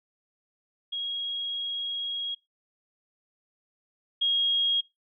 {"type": "tone pair in turn", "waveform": "sine", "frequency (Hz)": [3292, 3273], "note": ["G#7", "G#7"], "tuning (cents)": [-16, -26], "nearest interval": "unison", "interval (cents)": 10, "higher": "first", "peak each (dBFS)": [-29, -22], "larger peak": "second", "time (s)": [[0.92, 2.35], [4.21, 4.81]], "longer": "first", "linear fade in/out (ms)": 10, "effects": ["noise-tail reverb RT60 0.2 s tail -21 dB re dry"]}